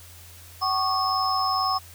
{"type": "tone cluster", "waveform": "sine", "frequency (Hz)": [759, 1104, 1206, 5190], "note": ["F#5", "C#6", "D6", "E8"], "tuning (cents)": [44, -7, 46, -28], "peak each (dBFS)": [-27, -24, -32, -28], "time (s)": [0.61, 1.79], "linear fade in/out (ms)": 20, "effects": ["added 86 Hz sine -47 dBFS peak until 1.94 s", "white hiss -48 dBFS RMS until 1.94 s"]}